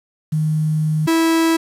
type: tone pair in turn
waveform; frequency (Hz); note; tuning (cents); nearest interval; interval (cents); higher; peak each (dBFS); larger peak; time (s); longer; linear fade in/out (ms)
sine / 45% pulse; 155 / 327.2; D#3 / E4; -6 / -13; octave + minor second; 1293; second; -15 / -13; second; 0.32-1.07 / 1.07-1.57; first; 10
effects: resampled to 32000 Hz + 7-bit